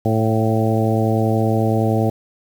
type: harmonic tone with a mistuned harmonic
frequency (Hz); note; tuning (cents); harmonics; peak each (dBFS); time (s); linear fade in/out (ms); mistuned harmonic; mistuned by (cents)
110.7; A2; +11; 1 / 2 / 3 / 4 / 5 / 6 / 7; -18 / -21 / -23 / -24 / -25 / -26 / -26; 0.05-2.1; 5; 6; +25
effects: 7-bit